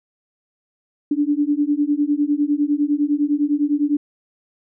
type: beating tone pair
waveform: sine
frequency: 287.1 / 297 Hz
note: D4 / D4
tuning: -39 / +20 cents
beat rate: 9.9 Hz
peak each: -19 dBFS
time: 1.11-3.97 s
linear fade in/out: 5 ms
effects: none